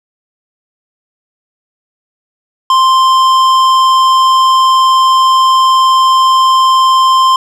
sine tone with tanh clipping, 1046.5 Hz, C6, in tune, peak -7 dBFS, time 2.7-7.36 s, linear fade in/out 2 ms, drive 13 dB, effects none

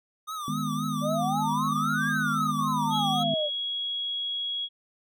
square tone with vibrato, 1220 Hz, D#6, 34 cents flat, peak -33 dBFS, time 0.27-3.24 s, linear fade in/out 20 ms, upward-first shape triangle, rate 3.8 Hz, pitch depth 120 cents each way
sine chord, G# minor, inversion second, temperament equal, 155.56 / 207.7 / 246.9 Hz, D#3 / G#3 / B3, 0 / 0 / 0 cents, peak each -32 dBFS, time 0.48-3.34 s, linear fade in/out 2 ms
sine exponential two-way sweep, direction up then down, 575 to 1651 to 575 Hz, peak -26 dBFS, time 1.01-3.5 s, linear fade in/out 50 ms, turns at 2.08 s
sine tone, 3322 Hz, G#7, in tune, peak -28 dBFS, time 2.9-4.69 s, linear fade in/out 50 ms
effects none

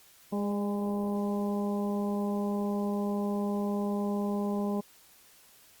harmonic tone with a mistuned harmonic, 204.1 Hz, G#3, 30 cents flat, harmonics 1 / 2 / 3 / 4 / 5, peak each -29 / -35 / -39 / -41 / -43 dBFS, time 0.32-4.81 s, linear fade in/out 10 ms, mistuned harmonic 3, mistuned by -25 cents, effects white hiss -58 dBFS RMS until 5.8 s + Opus 48 kbps

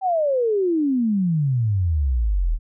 sine exponential sweep, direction down, 784 to 36.71 Hz, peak -17 dBFS, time 0.01-2.59 s, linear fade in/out 50 ms, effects none

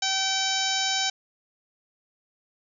harmonic tone, 770 Hz, G5, 31 cents flat, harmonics 1 / 2 / 3 / 4 / 5 / 6 / 7 / 8 / 9, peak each -31 / -33 / -34 / -31 / -30 / -34 / -31 / -33 / -34 dBFS, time 0.02-1.1 s, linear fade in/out 5 ms, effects none

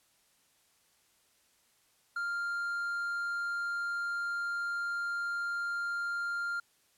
triangle tone, 1396.9 Hz, F6, in tune, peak -30 dBFS, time 2.16-6.6 s, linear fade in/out 5 ms, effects white hiss -69 dBFS RMS until 6.97 s + low-pass 12000 Hz 12 dB/octave

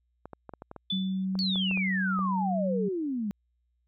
clicks, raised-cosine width 1 ms, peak -27 dBFS, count 12, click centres 0.256 / 0.333 / 0.493 / 0.537 / 0.621 / 0.714 / 0.763 / 1.354 / 1.558 / 1.712 / 1.774 / 2.191 s
sine tone with exponential decay, 3486 Hz, A7, 17 cents flat, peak -26 dBFS, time 0.9-1.25 s, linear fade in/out 5 ms, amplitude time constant 74 ms
sine tone, 189.4 Hz, F#3, 41 cents sharp, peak -27 dBFS, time 0.92-2.89 s, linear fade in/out 10 ms
sine exponential sweep, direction down, 4575 to 195 Hz, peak -28 dBFS, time 1.39-3.31 s, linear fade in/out 0 ms
effects added 60 Hz sine -70 dBFS peak until 3.87 s

